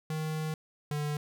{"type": "tone pair in turn", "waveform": "square", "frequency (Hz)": [156.3, 148.23], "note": ["D#3", "D3"], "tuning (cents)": [8, 16], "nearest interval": "minor second", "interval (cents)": 92, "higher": "first", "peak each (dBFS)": [-32, -31], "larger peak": "second", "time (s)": [[0.1, 0.54], [0.91, 1.17]], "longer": "first", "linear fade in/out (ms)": 2, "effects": []}